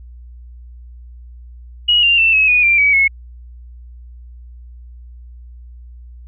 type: tone with pitch steps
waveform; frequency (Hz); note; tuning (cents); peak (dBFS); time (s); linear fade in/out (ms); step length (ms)
sine; 2900 / 2785 / 2675 / 2569 / 2467 / 2369 / 2275 / 2185; F#7 / F7 / E7 / E7 / D#7 / D7 / C#7 / C#7; -35 / -5 / +25 / -45 / -15 / +14 / +44 / -26; -9; 1.88-3.08; 10; 150
effects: added 60 Hz sine -34 dBFS peak until 6.27 s